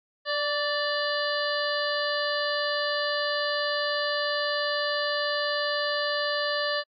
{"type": "harmonic tone with a mistuned harmonic", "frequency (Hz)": 587, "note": "D5", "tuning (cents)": -1, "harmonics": [1, 2, 3, 5, 6, 7, 8], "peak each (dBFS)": [-29, -33, -30, -36, -38, -35, -36], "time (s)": [0.25, 6.84], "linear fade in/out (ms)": 50, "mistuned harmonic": 2, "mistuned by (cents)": -25, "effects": ["AAC 64 kbps"]}